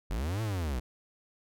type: linear two-way sweep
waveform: 45% pulse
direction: up then down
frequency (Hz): 41.2 to 114 to 56.9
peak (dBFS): -30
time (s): 0.1-0.8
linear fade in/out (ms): 10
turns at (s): 0.42
effects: none